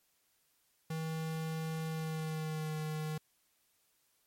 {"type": "tone with pitch glide", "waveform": "square", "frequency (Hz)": [160, 155], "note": ["D#3", "D#3"], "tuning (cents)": [49, -6], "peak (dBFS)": -36, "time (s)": [0.9, 3.18], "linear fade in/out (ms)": 5, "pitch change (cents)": -55, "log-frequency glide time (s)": [1.87, 2.78], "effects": ["white hiss -74 dBFS RMS until 4.26 s", "MP3 64 kbps"]}